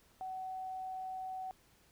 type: tone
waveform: sine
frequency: 752 Hz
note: F#5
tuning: 28 cents sharp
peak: -39 dBFS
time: 0.21-1.51 s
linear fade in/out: 0 ms
effects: pink hiss -67 dBFS RMS until 1.91 s